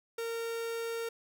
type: tone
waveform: 45% pulse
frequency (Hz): 460.3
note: A#4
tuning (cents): -22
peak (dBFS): -34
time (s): 0.18-1.09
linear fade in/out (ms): 5
effects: none